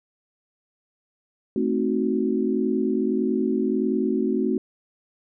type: chord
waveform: sine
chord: A diminished seventh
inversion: none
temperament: equal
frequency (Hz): 220 / 261.6 / 311.1 / 370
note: A3 / C4 / Eb4 / Gb4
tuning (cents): 0 / 0 / 0 / 0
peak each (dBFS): -25 / -25 / -29 / -25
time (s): 1.56-4.58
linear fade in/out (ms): 2
effects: none